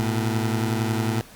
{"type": "beating tone pair", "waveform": "20% pulse", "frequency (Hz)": [110, 121], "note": ["A2", "B2"], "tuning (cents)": [0, -35], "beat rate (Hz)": 11, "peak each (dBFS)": [-18, -23], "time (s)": [0, 1.21], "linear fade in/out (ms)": 0, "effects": ["pink hiss -47 dBFS RMS until 1.35 s", "Opus 48 kbps"]}